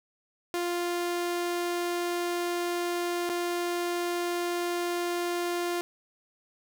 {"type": "tone with dropouts", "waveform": "sawtooth", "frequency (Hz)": 349.2, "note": "F4", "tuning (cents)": 0, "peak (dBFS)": -24, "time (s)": [0.54, 5.81], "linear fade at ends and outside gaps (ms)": 0, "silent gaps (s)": [3.291, 3.297], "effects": []}